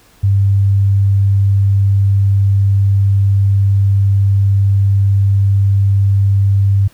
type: tone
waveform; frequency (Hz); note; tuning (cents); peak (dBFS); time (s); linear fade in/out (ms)
sine; 98.9; G2; +16; -8; 0.23-6.88; 10
effects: pink hiss -48 dBFS RMS until 6.93 s